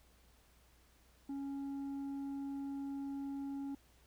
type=tone with tanh clipping; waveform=sine; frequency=277.2 Hz; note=C#4; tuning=in tune; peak=-40 dBFS; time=1.29-3.75 s; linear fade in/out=5 ms; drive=5 dB; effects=added 60 Hz sine -67 dBFS peak until 4.06 s + pink hiss -69 dBFS RMS until 4.06 s